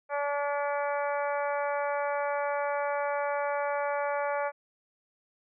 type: harmonic tone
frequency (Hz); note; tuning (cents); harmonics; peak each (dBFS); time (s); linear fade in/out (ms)
287.1; D4; -39; 2 / 3 / 4 / 5 / 6 / 7 / 8; -30 / -33 / -37 / -38 / -42 / -45 / -43; 0.09-4.52; 50
effects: none